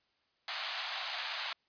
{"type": "band-pass noise", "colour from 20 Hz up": "white", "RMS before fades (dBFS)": -39, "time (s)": [0.48, 1.53], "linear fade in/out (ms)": 2, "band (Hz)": [660, 4600], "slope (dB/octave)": 48, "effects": ["white hiss -75 dBFS RMS until 1.68 s", "resampled to 11025 Hz"]}